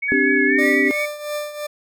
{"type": "tone with vibrato", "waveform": "sine", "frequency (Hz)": 2210, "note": "C#7", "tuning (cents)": -6, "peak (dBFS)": -21, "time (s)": [0.02, 1.06], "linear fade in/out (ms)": 10, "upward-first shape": "triangle", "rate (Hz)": 4.2, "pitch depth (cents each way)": 40}
{"type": "tone with pitch glide", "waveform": "sine", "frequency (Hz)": [1696, 1948.2], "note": ["G#6", "B6"], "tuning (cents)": [36, -24], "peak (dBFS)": -18, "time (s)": [0.08, 0.89], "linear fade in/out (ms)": 10, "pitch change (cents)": 240, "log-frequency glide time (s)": [0.46, 0.68]}
{"type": "chord", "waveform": "sine", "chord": "C suspended second", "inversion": "none", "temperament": "equal", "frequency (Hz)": [261.6, 293.7, 392], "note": ["C4", "D4", "G4"], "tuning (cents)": [0, 0, 0], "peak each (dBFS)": -21, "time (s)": [0.12, 0.91], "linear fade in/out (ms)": 0}
{"type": "tone with tremolo", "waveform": "40% pulse", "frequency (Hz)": 594, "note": "D5", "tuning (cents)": 20, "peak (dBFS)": -21, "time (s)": [0.58, 1.67], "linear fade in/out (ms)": 10, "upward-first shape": "triangle", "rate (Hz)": 2.9, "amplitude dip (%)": 75}
{"effects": []}